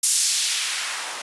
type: noise with band-pass filter sweep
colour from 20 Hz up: blue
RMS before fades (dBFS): -23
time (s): 0.03-1.22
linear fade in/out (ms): 5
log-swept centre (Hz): 8200 to 750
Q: 0.93
effects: resampled to 24000 Hz

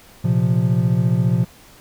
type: chord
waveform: triangle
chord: Bb suspended second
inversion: none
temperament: just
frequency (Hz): 116.54 / 131.11 / 174.81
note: Bb2 / C3 / F3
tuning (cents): 0 / +4 / +2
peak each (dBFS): -17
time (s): 0.24-1.45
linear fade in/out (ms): 10
effects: pink hiss -47 dBFS RMS until 1.8 s

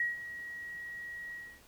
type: tone with ADSR envelope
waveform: sine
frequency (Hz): 1906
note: A#6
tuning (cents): +38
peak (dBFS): -27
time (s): 0-1.61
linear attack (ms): 3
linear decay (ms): 160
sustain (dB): -13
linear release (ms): 270
effects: pink hiss -60 dBFS RMS until 1.67 s

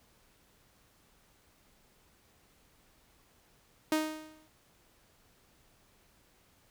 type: tone with exponential decay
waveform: sawtooth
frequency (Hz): 311.1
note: D#4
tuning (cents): 0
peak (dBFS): -21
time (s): 3.92-4.48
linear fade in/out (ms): 2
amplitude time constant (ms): 120
effects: pink hiss -66 dBFS RMS until 6.7 s

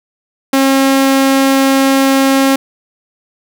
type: tone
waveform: sawtooth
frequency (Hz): 270.2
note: C#4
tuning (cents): -44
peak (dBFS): -4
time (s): 0.53-2.56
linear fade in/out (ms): 5
effects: none

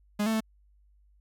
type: tone with pitch steps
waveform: 45% pulse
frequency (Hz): 207.7 / 222.2 / 220.1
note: G#3 / A3 / A3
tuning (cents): 0 / +17 / +1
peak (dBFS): -25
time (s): 0.19-0.406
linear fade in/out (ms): 10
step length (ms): 72
effects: added 50 Hz sine -59 dBFS peak until 1.2 s

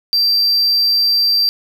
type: tone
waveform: triangle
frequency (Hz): 4699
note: D8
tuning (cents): 0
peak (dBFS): -10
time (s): 0.13-1.49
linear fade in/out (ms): 0
effects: none

